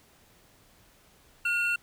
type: tone pair together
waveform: triangle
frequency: 1427.9 / 2712 Hz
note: F6 / E7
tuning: +38 / +49 cents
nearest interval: major seventh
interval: 1111 cents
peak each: -27 / -25 dBFS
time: 1.45-1.76 s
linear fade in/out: 5 ms
effects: pink hiss -60 dBFS RMS until 1.82 s